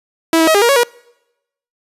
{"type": "tone with pitch steps", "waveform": "sawtooth", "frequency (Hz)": [327.3, 323.5, 637, 404.5, 471.7, 556, 479.7], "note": ["E4", "E4", "D#5", "G#4", "A#4", "C#5", "A#4"], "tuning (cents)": [-12, -32, 41, -46, 20, 5, 50], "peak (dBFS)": -5, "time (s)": [0.33, 0.834], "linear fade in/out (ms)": 2, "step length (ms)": 72, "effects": ["noise-tail reverb RT60 0.9 s tail -26 dB re dry", "resampled to 32000 Hz"]}